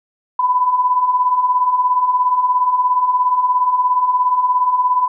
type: beating tone pair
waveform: sine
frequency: 984 / 1001 Hz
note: B5 / B5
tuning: -7 / +23 cents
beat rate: 17 Hz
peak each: -20 / -13 dBFS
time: 0.39-5.08 s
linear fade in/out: 5 ms
effects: none